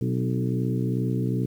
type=harmonic tone with a mistuned harmonic; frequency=62.5 Hz; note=B1; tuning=21 cents sharp; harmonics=2 / 3 / 4 / 5 / 6 / 7; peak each=-25 / -29 / -31 / -33 / -35 / -36 dBFS; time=0.01-1.46 s; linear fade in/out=5 ms; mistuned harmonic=4; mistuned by=+43 cents; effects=9-bit